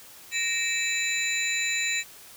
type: tone cluster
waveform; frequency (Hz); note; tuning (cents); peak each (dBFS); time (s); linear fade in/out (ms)
sine; 1858 / 2314 / 2606 / 3955 / 7100; A#6 / D7 / E7 / B7 / A8; -6 / -26 / -20 / +2 / +15; -31; 0.31-2.04; 50
effects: white hiss -48 dBFS RMS until 2.36 s